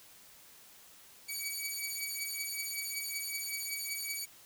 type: beating tone pair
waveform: 10% pulse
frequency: 2270 / 2275.3 Hz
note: C#7 / C#7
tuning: +41 / +45 cents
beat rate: 5.3 Hz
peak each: -30 dBFS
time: 1.28-4.26 s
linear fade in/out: 20 ms
effects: white hiss -57 dBFS RMS until 4.45 s